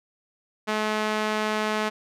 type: tone with band-pass filter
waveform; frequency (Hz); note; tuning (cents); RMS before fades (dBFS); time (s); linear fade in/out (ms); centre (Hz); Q
sawtooth; 214.5; A3; -44; -26; 0.67-1.9; 20; 1500; 0.51
effects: none